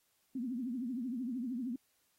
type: tone with vibrato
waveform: sine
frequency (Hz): 246.9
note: B3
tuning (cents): 0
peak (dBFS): -35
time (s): 0.35-1.76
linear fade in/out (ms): 5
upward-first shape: triangle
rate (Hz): 13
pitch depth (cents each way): 190
effects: white hiss -75 dBFS RMS until 2.18 s + AAC 48 kbps